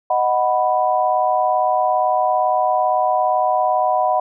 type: chord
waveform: sine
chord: B major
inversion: first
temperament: equal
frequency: 622.3 / 740 / 987.8 Hz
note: D#5 / F#5 / B5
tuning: 0 / 0 / 0 cents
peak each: -20 / -17 / -20 dBFS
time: 0.1-4.2 s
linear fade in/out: 5 ms
effects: none